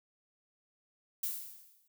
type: noise with exponential decay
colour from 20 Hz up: violet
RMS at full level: -33 dBFS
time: 1.23-1.88 s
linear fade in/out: 5 ms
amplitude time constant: 140 ms
effects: none